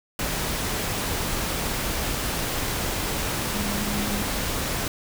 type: tone in noise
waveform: sine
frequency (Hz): 205.6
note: G#3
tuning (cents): -17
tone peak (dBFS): -28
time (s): 3.54-4.22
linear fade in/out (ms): 2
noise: pink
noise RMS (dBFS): -27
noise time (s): 0.19-4.88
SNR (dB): -4
effects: none